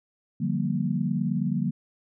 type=chord; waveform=sine; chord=G minor seventh; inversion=second; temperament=just; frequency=147 / 176.4 / 196 / 235.2 Hz; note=D3 / F3 / G3 / Bb3; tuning=+2 / +18 / 0 / +16 cents; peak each=-29 dBFS; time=0.4-1.71 s; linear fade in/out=10 ms; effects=none